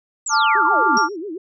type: exponential sweep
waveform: sine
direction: down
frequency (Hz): 7940 to 210.3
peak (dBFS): -22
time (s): 0.26-0.98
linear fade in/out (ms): 5
type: chord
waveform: sine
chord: D minor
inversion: second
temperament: equal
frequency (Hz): 880 / 1174.7 / 1396.9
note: A5 / D6 / F6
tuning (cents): 0 / 0 / 0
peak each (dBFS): -18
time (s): 0.29-1.09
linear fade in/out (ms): 50
type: tone with vibrato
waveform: sine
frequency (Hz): 363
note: F#4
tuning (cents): -33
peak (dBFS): -26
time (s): 0.55-1.38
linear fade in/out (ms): 5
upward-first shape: sine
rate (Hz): 7.4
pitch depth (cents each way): 260
type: tone with exponential decay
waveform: sine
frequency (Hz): 5588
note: F8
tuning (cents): 0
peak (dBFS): -18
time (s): 0.97-1.16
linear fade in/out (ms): 1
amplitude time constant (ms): 40
effects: none